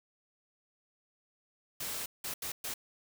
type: noise bursts at uneven times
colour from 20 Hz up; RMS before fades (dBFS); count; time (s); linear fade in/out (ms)
white; -38; 4; 1.8-2.06 / 2.24-2.34 / 2.42-2.52 / 2.64-2.74; 5
effects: none